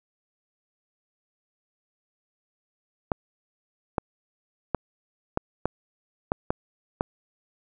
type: clicks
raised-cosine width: 1 ms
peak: -9 dBFS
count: 8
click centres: 3.118 / 3.982 / 4.747 / 5.374 / 5.656 / 6.319 / 6.505 / 7.009 s
effects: none